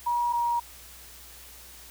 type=tone pair in turn; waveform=sine; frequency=957 / 948.2 Hz; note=A#5 / A#5; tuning=+45 / +29 cents; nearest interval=unison; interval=16 cents; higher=first; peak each=-23 dBFS; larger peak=neither; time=0.06-0.33 / 0.33-0.6 s; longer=neither; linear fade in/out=10 ms; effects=added 60 Hz sine -53 dBFS peak until 1.9 s + white hiss -48 dBFS RMS until 1.9 s

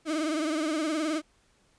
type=tone with vibrato; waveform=35% pulse; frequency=311.1 Hz; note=D#4; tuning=in tune; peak=-25 dBFS; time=0.05-1.22 s; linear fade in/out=50 ms; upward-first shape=triangle; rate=19 Hz; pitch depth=110 cents each way; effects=pink hiss -66 dBFS RMS until 1.78 s + resampled to 22050 Hz

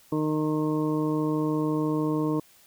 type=harmonic tone; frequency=153.8 Hz; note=D#3; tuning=20 cents flat; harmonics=1 / 2 / 3 / 4 / 6 / 7; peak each=-30 / -25 / -31 / -39 / -39 / -37 dBFS; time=0.12-2.4 s; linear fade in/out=5 ms; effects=white hiss -57 dBFS RMS until 2.66 s

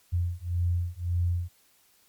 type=beating tone pair; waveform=sine; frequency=86.5 / 88.3 Hz; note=F2 / F2; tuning=-16 / +20 cents; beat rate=1.8 Hz; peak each=-28 dBFS; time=0.12-1.49 s; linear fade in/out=20 ms; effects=white hiss -63 dBFS RMS until 2.08 s + MP3 96 kbps

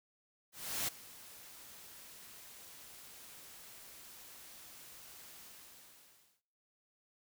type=noise with ADSR envelope; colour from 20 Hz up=white; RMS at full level=-35 dBFS; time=0.52-6.42 s; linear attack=360 ms; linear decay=10 ms; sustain=-19 dB; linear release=1000 ms; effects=noise-tail reverb RT60 1.0 s tail -26 dB re dry

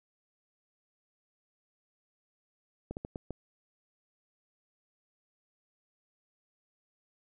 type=slowing click train; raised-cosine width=2 ms; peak=-24 dBFS; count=5; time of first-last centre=2.91-3.307 s; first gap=59 ms; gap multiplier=1.36; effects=none

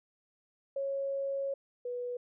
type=tone pair in turn; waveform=sine; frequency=550 / 490 Hz; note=C#5 / B4; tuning=-14 / -14 cents; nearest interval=major second; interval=200 cents; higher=first; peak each=-31 / -34 dBFS; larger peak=first; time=0.76-1.54 / 1.85-2.17 s; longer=first; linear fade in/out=5 ms; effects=none

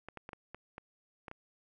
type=clicks; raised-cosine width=0.5 ms; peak=-29 dBFS; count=8; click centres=0.086 / 0.173 / 0.291 / 0.332 / 0.546 / 0.781 / 1.282 / 1.314 s; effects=none

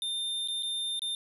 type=tone with dropouts; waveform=square; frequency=3610 Hz; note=A7; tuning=44 cents sharp; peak=-31 dBFS; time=0.02-1.15 s; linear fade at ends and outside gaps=1 ms; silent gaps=0.476-0.484 / 0.625-0.631 / 0.994-1.019 s; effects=resampled to 32000 Hz

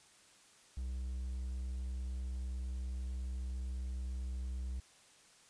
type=tone; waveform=triangle; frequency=63.5 Hz; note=B1; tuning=49 cents sharp; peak=-35 dBFS; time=0.77-4.8 s; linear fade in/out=5 ms; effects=white hiss -63 dBFS RMS until 5.49 s + resampled to 22050 Hz

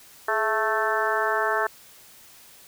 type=harmonic tone with a mistuned harmonic; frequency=220 Hz; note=A3; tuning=in tune; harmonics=2 / 3 / 4 / 5 / 6 / 7 / 8; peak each=-29 / -29 / -29 / -29 / -29 / -29 / -29 dBFS; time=0.28-1.67 s; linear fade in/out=5 ms; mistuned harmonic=2; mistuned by=-56 cents; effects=white hiss -50 dBFS RMS until 2.67 s

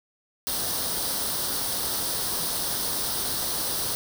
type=noise with comb filter; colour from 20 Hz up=white; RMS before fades=-28 dBFS; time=0.47-3.95 s; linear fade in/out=0 ms; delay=0.21 ms; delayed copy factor=+0.65; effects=none

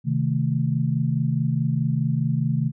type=chord; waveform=sine; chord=A diminished; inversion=first; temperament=equal; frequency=130.81 / 155.56 / 220 Hz; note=C3 / Eb3 / A3; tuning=0 / 0 / 0 cents; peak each=-23 / -23 / -27 dBFS; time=0.04-2.72 s; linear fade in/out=50 ms; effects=none

